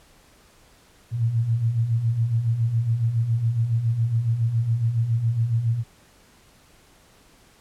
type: beating tone pair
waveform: sine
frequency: 110 / 117.2 Hz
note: A2 / A#2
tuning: 0 / +10 cents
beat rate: 7.2 Hz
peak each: -27 / -20 dBFS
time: 1.11-5.84 s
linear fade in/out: 50 ms
effects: pink hiss -55 dBFS RMS until 7.6 s + low-pass 12000 Hz 12 dB/octave